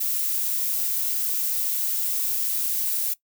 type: noise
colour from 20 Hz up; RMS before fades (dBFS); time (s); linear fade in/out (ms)
violet; -25; 0-3.14; 10
effects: noise-tail reverb RT60 0.1 s tail -19 dB re dry